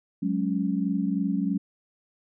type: chord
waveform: sine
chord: F# suspended second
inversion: none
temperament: just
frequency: 185 / 208.1 / 277.5 Hz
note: F#3 / G#3 / C#4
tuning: 0 / +4 / +2 cents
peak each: -27 / -28 / -28 dBFS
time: 0.22-1.58 s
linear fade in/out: 10 ms
effects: none